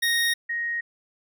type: tone pair in turn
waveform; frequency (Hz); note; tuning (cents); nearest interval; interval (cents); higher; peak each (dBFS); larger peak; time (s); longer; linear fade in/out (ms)
25% pulse / sine; 1864.7 / 1874; A#6 / A#6; 0 / +9; unison; 9; second; -17 / -25; first; 0.02-0.34 / 0.49-0.81; neither; 10
effects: none